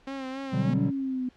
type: tone with vibrato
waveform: sawtooth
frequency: 266.5 Hz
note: C4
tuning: 32 cents sharp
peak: -29 dBFS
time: 0.07-0.74 s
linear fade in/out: 5 ms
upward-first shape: sine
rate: 3.6 Hz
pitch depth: 45 cents each way
type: chord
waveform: triangle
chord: G major seventh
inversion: first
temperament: equal with one note detuned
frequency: 123.47 / 146.83 / 185 / 197.59 Hz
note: B2 / D3 / F#3 / G3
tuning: 0 / 0 / 0 / +14 cents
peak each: -27 dBFS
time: 0.52-0.91 s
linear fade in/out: 20 ms
type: exponential two-way sweep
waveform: sine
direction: up then down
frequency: 229.5 to 284.7 to 250.1 Hz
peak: -27 dBFS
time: 0.68-1.29 s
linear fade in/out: 5 ms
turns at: 0.8 s
effects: pink hiss -60 dBFS RMS until 1.36 s + low-pass 4000 Hz 12 dB/octave